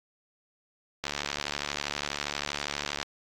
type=click train; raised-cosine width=0.2 ms; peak=-13 dBFS; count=145; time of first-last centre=1.04-3.029 s; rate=72.4 Hz; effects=AAC 48 kbps